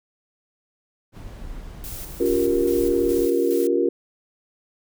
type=noise; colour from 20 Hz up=brown; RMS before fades=-36 dBFS; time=1.12-3.28 s; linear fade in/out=50 ms
type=noise with tremolo; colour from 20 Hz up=blue; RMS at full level=-36 dBFS; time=1.84-3.67 s; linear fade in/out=0 ms; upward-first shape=square; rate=2.4 Hz; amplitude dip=50%
type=chord; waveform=sine; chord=G half-diminished seventh; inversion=second; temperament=just; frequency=282.2 / 352.8 / 392 / 470.4 Hz; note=Db4 / F4 / G4 / Bb4; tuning=+31 / +18 / 0 / +16 cents; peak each=-25 / -21 / -25 / -22 dBFS; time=2.2-3.89 s; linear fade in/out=5 ms
effects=none